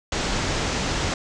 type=low-pass noise; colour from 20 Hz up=pink; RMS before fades=-25 dBFS; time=0.12-1.14 s; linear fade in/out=2 ms; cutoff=7500 Hz; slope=48 dB/octave; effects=none